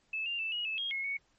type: tone with pitch steps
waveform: sine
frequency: 2615 / 2790 / 2646 / 2895 / 2613 / 3256 / 2170 / 2223 Hz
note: E7 / F7 / E7 / F#7 / E7 / G#7 / C#7 / C#7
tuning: -15 / -2 / +6 / -38 / -16 / -35 / -37 / +4 cents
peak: -32 dBFS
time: 0.13-1.17 s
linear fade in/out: 5 ms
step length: 130 ms
effects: pink hiss -71 dBFS RMS until 1.38 s + MP3 32 kbps